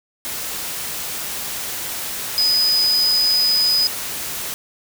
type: tone in noise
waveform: sine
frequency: 4993 Hz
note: D#8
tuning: 5 cents sharp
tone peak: -14 dBFS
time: 2.38-3.87 s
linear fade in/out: 0 ms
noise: white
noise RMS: -27 dBFS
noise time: 0.25-4.54 s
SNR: +10 dB
effects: none